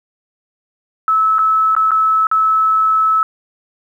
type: tone with dropouts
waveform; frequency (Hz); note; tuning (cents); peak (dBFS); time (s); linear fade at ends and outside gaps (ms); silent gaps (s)
sine; 1301; E6; -23; -10; 1.08-3.23; 1; 1.384-1.39 / 1.751-1.765 / 1.908-1.916 / 2.269-2.314
effects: 8-bit